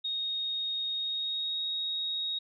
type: tone with pitch glide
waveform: sine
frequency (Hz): 3729 to 3766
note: A#7 to A#7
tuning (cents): 0 to +17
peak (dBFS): -30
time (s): 0.04-2.39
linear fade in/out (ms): 10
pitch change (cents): +17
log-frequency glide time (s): 0.92-1.62
effects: none